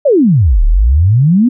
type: exponential two-way sweep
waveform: sine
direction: down then up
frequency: 622.3 to 34.65 to 259.6 Hz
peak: -5 dBFS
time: 0.05-1.49 s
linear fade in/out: 10 ms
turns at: 0.64 s
effects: none